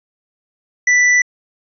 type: tone with hard clipping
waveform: triangle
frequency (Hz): 1975.5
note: B6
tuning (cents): 0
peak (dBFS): -11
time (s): 0.87-1.22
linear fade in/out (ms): 5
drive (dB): 13
effects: resampled to 16000 Hz